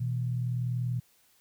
sine tone pair together, 121.9 / 162.2 Hz, B2 / E3, -22 / -28 cents, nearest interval perfect fourth, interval 494 cents, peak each -28 / -37 dBFS, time 0-1 s, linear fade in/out 10 ms, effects white hiss -65 dBFS RMS until 1.4 s

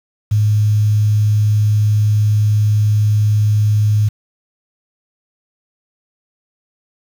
sine tone with quantisation, 105.7 Hz, G#2, 31 cents sharp, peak -10 dBFS, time 0.31-4.09 s, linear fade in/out 10 ms, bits 6, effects none

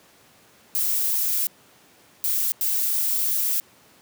violet noise bursts at uneven times, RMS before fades -23 dBFS, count 3, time 0.75-1.47 / 2.24-2.52 / 2.61-3.6 s, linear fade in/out 0 ms, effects pink hiss -54 dBFS RMS until 4.01 s + high-pass 150 Hz 12 dB/octave

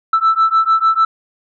sine beating tone pair, 1318.5 / 1325.2 Hz, E6 / E6, 0 / +9 cents, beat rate 6.7 Hz, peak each -12 dBFS, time 0.13-1.05 s, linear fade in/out 5 ms, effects tanh soft clip ceiling -6 dBFS

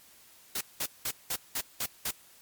white noise bursts, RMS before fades -32 dBFS, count 7, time 0.55-2.11 s, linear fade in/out 5 ms, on 60 ms, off 190 ms, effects white hiss -57 dBFS RMS until 2.41 s + MP3 96 kbps

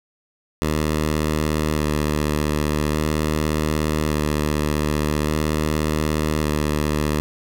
10% pulse tone with vibrato, 76.1 Hz, D#2, 38 cents flat, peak -11 dBFS, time 0.62-7.2 s, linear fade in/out 0 ms, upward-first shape square, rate 0.43 Hz, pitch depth 19 cents each way, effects 8-bit

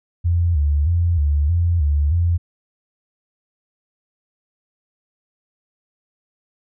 sine tone with vibrato, 79.2 Hz, D#2, 31 cents sharp, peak -14 dBFS, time 0.24-2.38 s, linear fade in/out 20 ms, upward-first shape square, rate 1.6 Hz, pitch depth 140 cents each way, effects none

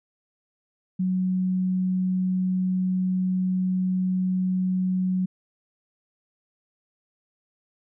sine tone, 185 Hz, F#3, in tune, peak -21 dBFS, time 0.99-5.26 s, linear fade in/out 10 ms, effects none

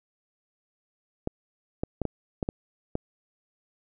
clicks, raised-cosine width 2 ms, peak -14 dBFS, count 7, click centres 1.274 / 1.835 / 2.017 / 2.053 / 2.428 / 2.489 / 2.954 s, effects none

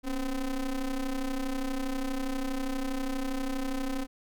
square ring-modulated tone, 127.8 Hz, C3, 40 cents flat, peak -27 dBFS, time 0.03-4.07 s, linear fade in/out 50 ms, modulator 144 Hz, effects none

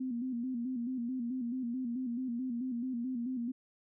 sine tone with vibrato, 246.9 Hz, B3, in tune, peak -33 dBFS, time 0-3.52 s, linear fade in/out 10 ms, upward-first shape square, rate 4.6 Hz, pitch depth 80 cents each way, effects none

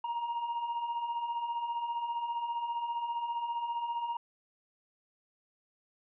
triangle beating tone pair, 928 / 943 Hz, A#5 / A#5, -8 / +20 cents, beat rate 15 Hz, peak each -39 / -31 dBFS, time 0.04-4.17 s, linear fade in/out 5 ms, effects resampled to 8000 Hz

